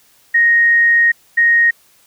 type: tone bursts at uneven times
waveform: sine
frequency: 1868 Hz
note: A#6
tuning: 3 cents sharp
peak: -8 dBFS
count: 2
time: 0.34-1.12 / 1.37-1.71 s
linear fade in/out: 10 ms
effects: white hiss -52 dBFS RMS until 2.06 s